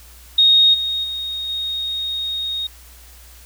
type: tone with level steps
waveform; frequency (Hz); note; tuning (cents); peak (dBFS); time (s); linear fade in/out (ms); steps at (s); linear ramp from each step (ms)
sine; 3729; A#7; 0; -9 / -19 / -23 / -21; 0.38-2.67; 5; 0.73 / 1.03 / 1.48; 20
effects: added 60 Hz sine -43 dBFS peak until 3.45 s + white hiss -46 dBFS RMS until 3.45 s